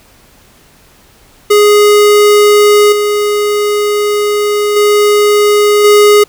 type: tone with level steps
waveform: square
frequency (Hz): 415.3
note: G#4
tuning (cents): 0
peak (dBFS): -4 / -10 / -6 / -3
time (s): 1.5-6.24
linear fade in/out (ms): 10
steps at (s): 2.92 / 4.76 / 5.84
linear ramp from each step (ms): 5
effects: pink hiss -44 dBFS RMS until 6.28 s